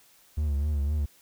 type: tone with vibrato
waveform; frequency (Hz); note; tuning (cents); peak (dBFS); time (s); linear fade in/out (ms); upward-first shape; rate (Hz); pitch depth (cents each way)
triangle; 73; D2; -10; -22; 0.37-1.06; 10; triangle; 3.9; 91
effects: white hiss -59 dBFS RMS until 1.21 s